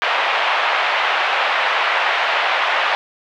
pink band-pass noise, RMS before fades -18 dBFS, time 0.02-2.95 s, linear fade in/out 0 ms, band 680 to 3100 Hz, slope 24 dB/octave, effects none

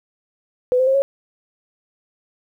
sine tone with pitch steps, 501 / 517.2 / 533.9 / 551.1 Hz, B4 / C5 / C5 / C#5, +25 / -20 / +35 / -10 cents, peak -13 dBFS, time 0.72-1.02 s, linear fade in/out 0 ms, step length 75 ms, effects 9-bit

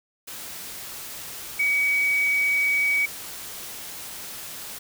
sine tone in noise, 2265 Hz, C#7, 37 cents sharp, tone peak -19 dBFS, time 1.59-3.06 s, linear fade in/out 10 ms, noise white, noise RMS -37 dBFS, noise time 0.27-4.79 s, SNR +15 dB, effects none

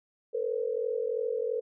sine tone cluster, 446.9 / 489.8 / 542 Hz, A4 / B4 / C#5, +27 / -14 / -39 cents, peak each -31 / -31 / -39 dBFS, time 0.33-1.61 s, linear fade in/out 20 ms, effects none

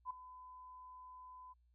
sine tone with ADSR envelope, 1009 Hz, B5, 37 cents sharp, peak -37 dBFS, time 0.05-1.54 s, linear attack 54 ms, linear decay 5 ms, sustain -15 dB, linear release 23 ms, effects added 60 Hz sine -69 dBFS peak until 1.74 s

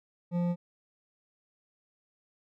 sine tone with hard clipping, 174.61 Hz, F3, in tune, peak -28 dBFS, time 0.31-0.56 s, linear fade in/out 50 ms, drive 9 dB, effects none

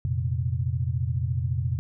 sine chord, F suspended fourth, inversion none, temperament equal, 87.31 / 116.54 / 130.81 Hz, F2 / Bb2 / C3, 0 / 0 / 0 cents, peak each -28 dBFS, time 0.05-1.79 s, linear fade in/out 0 ms, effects none

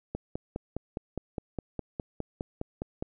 click train, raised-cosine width 2 ms, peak -19 dBFS, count 15, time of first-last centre 0.15-3.025 s, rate 4.87 Hz, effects none

